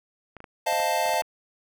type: clicks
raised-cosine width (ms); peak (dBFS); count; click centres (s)
0.5; -27; 9; 0.367 / 0.404 / 0.442 / 0.726 / 0.8 / 1.061 / 1.093 / 1.14 / 1.221
type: chord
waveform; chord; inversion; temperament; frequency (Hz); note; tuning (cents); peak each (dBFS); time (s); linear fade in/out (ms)
square; F dominant seventh; second; equal; 523.3 / 622.3 / 698.5 / 880; C5 / Eb5 / F5 / A5; 0 / 0 / 0 / 0; -33 / -29 / -28 / -27; 0.66-1.22; 10
effects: none